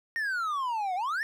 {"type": "exponential two-way sweep", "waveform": "triangle", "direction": "down then up", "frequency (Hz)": [1864.7, 708, 1864.7], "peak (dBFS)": -26, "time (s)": [0.16, 1.23], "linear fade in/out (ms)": 0, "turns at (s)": 0.95, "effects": []}